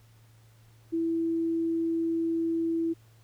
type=tone; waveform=sine; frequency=330 Hz; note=E4; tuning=2 cents sharp; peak=-25 dBFS; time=0.92-2.94 s; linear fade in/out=20 ms; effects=added 112 Hz sine -55 dBFS peak until 3.23 s + pink hiss -64 dBFS RMS until 3.23 s